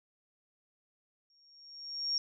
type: tone with exponential growth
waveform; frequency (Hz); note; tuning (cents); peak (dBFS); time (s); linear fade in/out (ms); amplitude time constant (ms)
sine; 5550; F8; -12; -27; 1.3-2.18; 1; 190
effects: none